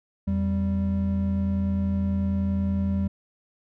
triangle tone pair together, 84.8 / 195.5 Hz, E2 / G3, +50 / -4 cents, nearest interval octave + major second, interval 1446 cents, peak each -24 / -22 dBFS, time 0.27-3.08 s, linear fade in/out 10 ms, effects none

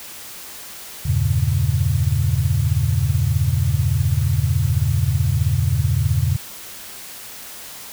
sine chord, E diminished seventh, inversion none, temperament equal with one note detuned, 82.41 / 98 / 116.54 / 139.88 Hz, E2 / G2 / Bb2 / Db3, 0 / 0 / 0 / +16 cents, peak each -21 dBFS, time 1.05-6.37 s, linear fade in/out 10 ms, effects white hiss -36 dBFS RMS until 7.92 s

